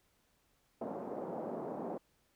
white band-pass noise, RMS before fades -41 dBFS, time 0.81-1.98 s, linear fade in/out 5 ms, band 180 to 720 Hz, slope 24 dB/octave, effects pink hiss -74 dBFS RMS until 2.35 s

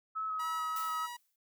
sine tone with vibrato, 1286 Hz, E6, 43 cents flat, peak -33 dBFS, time 0.15-1.07 s, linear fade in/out 20 ms, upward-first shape square, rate 3.4 Hz, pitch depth 14 cents each way
sawtooth tone with tremolo, 964 Hz, B5, 42 cents flat, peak -36 dBFS, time 0.39-1.17 s, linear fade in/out 10 ms, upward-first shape sine, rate 2 Hz, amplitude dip 40%
blue noise with exponential decay, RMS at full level -42 dBFS, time 0.76-1.36 s, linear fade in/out 2 ms, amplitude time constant 130 ms
effects none

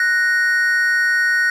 triangle tone pair together, 1480 / 1864.7 Hz, F#6 / A#6, 0 / 0 cents, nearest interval major third, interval 400 cents, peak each -15 dBFS, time 0-1.5 s, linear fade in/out 2 ms, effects none

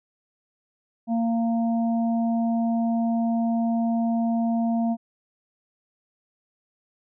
harmonic tone, 230 Hz, A#3, 23 cents flat, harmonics 1 / 3 / 4, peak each -21 / -29 / -41 dBFS, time 1.07-4.97 s, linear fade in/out 50 ms, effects none

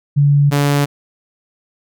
sine / sawtooth tone pair in turn, 143.3 / 143.3 Hz, D3 / D3, -42 / -42 cents, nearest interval unison, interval 0 cents, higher neither, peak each -8 dBFS, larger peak neither, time 0.16-0.51 / 0.51-0.86 s, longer neither, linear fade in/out 20 ms, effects none

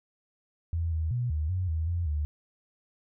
sine tone with pitch steps, 83.4 / 80 / 122 / 76.7 / 92 / 80.1 / 86.2 / 74.8 Hz, E2 / D#2 / B2 / D#2 / F#2 / E2 / F2 / D2, +21 / +49 / -21 / -24 / -9 / -49 / -22 / +32 cents, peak -26 dBFS, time 0.73-2.25 s, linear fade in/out 0 ms, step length 190 ms, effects none

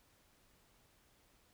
silence, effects pink hiss -70 dBFS RMS until 1.53 s

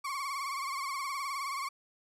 35% pulse tone with vibrato, 1105 Hz, C#6, 6 cents flat, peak -32 dBFS, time 0.04-1.69 s, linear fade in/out 10 ms, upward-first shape triangle, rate 19 Hz, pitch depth 97 cents each way, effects low-pass 12000 Hz 12 dB/octave

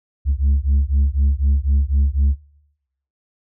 sine beating tone pair, 67.8 / 71.8 Hz, C#2 / D2, -38 / -39 cents, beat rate 4 Hz, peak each -15 dBFS, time 0.25-2.36 s, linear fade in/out 50 ms, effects noise-tail reverb RT60 0.8 s tail -20 dB re dry + tanh soft clip ceiling -11 dBFS

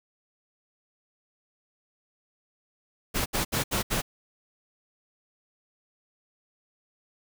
pink noise bursts, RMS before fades -27 dBFS, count 5, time 3.14-4.02 s, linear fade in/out 20 ms, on 120 ms, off 70 ms, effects none

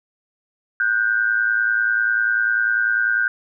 sine tone pair together, 1457.9 / 1568 Hz, F#6 / G6, -26 / 0 cents, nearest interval minor second, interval 126 cents, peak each -19 dBFS, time 0.8-3.28 s, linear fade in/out 2 ms, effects none

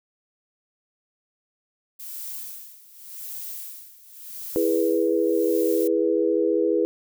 violet noise with tremolo, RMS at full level -34 dBFS, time 1.99-5.88 s, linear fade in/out 10 ms, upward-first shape sine, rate 0.87 Hz, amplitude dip 85%
sine chord, E major, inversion none, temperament equal with one note detuned, 329.6 / 415.3 / 489.9 Hz, E4 / G#4 / B4, 0 / 0 / -14 cents, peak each -23 dBFS, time 4.56-6.85 s, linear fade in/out 0 ms
effects none

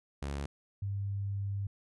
sawtooth / sine tone pair in turn, 70.4 / 99.56 Hz, C#2 / G2, +27 / +27 cents, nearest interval tritone, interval 600 cents, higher second, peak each -31 / -32 dBFS, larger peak first, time 0.22-0.46 / 0.82-1.67 s, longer second, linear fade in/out 5 ms, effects resampled to 24000 Hz

